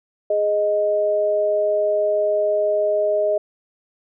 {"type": "tone pair together", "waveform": "sine", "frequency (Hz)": [416, 622.3], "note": ["G#4", "D#5"], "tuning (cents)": [3, 0], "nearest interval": "perfect fifth", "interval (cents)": 697, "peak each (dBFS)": [-23, -17], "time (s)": [0.3, 3.38], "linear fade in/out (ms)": 5, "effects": []}